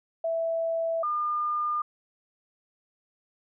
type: tone pair in turn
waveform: sine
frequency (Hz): 659.3 / 1208.5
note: E5 / D6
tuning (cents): 0 / +49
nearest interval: minor seventh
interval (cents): 1049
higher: second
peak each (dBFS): -25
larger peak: neither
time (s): 0.24-1.03 / 1.03-1.82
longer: neither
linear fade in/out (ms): 5
effects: none